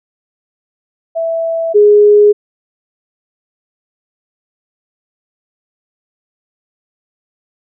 sine tone pair in turn, 659.3 / 415.3 Hz, E5 / G#4, 0 / 0 cents, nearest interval minor sixth, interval 800 cents, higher first, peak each -13 / -3 dBFS, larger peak second, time 1.15-1.74 / 1.74-2.33 s, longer neither, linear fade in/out 20 ms, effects none

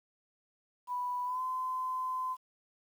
sine tone with pitch glide, 987.8 to 1025 Hz, B5 to C6, 0 to -36 cents, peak -32 dBFS, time 0.87-2.37 s, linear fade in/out 50 ms, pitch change +64 cents, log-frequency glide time 1.25-1.41 s, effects 10-bit

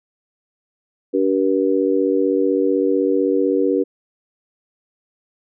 harmonic tone, 95.8 Hz, G2, 39 cents flat, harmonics 3 / 4 / 5, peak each -19 / -19 / -19 dBFS, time 1.13-3.84 s, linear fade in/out 20 ms, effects none

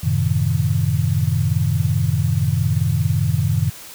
sine chord, F# diminished seventh, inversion none, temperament equal, 92.5 / 110 / 130.81 / 155.56 Hz, F#2 / A2 / C3 / Eb3, 0 / 0 / 0 / 0 cents, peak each -21 dBFS, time 0.03-3.7 s, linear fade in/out 10 ms, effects white hiss -38 dBFS RMS until 3.94 s

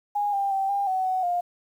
sine tone with pitch steps, 822 / 794 / 777 / 801 / 752 / 747 / 706 Hz, G#5 / G5 / G5 / G5 / F#5 / F#5 / F5, -18 / +22 / -16 / +37 / +28 / +16 / +19 cents, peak -22 dBFS, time 0.15-1.41 s, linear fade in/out 10 ms, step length 180 ms, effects 9-bit

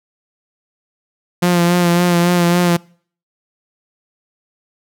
sawtooth tone with vibrato, 174.61 Hz, F3, in tune, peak -7 dBFS, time 1.42-2.77 s, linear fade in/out 10 ms, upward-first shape sine, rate 3.6 Hz, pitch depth 30 cents each way, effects noise-tail reverb RT60 0.5 s tail -25 dB re dry

